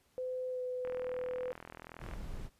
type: tone with pitch glide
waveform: sine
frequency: 509 to 502.9 Hz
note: C5 to B4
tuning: -48 to +31 cents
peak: -35 dBFS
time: 0.18-1.52 s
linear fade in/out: 0 ms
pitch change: -21 cents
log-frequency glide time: 0.5-0.61 s
type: click train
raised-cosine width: 0.5 ms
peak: -31 dBFS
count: 54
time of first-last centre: 0.85-2.136 s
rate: 41.2 Hz
type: noise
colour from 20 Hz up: brown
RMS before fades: -42 dBFS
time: 1.98-2.5 s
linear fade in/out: 50 ms
effects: pink hiss -71 dBFS RMS until 2.59 s + resampled to 32000 Hz